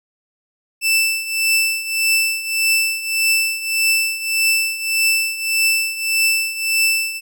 sawtooth tone with tremolo, 2652 Hz, E7, 10 cents sharp, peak -9 dBFS, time 0.81-7.21 s, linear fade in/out 50 ms, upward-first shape triangle, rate 1.7 Hz, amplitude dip 80%, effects none

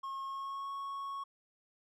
triangle tone with pitch glide, 1082 to 1104.7 Hz, C#6 to C#6, -42 to -6 cents, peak -36 dBFS, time 0.03-1.24 s, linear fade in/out 10 ms, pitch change +36 cents, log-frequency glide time 0.24-0.71 s, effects none

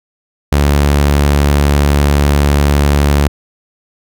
sawtooth tone, 71.9 Hz, D2, 36 cents flat, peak -4 dBFS, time 0.52-3.28 s, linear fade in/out 5 ms, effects none

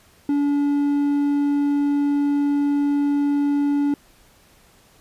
triangle tone, 286.7 Hz, D4, 42 cents flat, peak -15 dBFS, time 0.29-3.94 s, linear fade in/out 2 ms, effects pink hiss -54 dBFS RMS until 5 s + resampled to 32000 Hz

